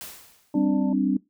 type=noise with exponential decay; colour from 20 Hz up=white; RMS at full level=-36 dBFS; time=0.01-0.66 s; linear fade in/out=0 ms; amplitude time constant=140 ms
type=harmonic tone; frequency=295.5 Hz; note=D4; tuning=11 cents sharp; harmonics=1 / 2 / 3; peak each=-29 / -35 / -39 dBFS; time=0.54-0.93 s; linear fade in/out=2 ms
type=chord; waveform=sine; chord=G suspended fourth; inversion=none; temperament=just; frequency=196 / 261.3 / 294 Hz; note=G3 / C4 / D4; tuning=0 / -2 / +2 cents; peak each=-25 / -23 / -24 dBFS; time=0.55-1.17 s; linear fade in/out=5 ms
effects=noise-tail reverb RT60 0.2 s tail -21 dB re dry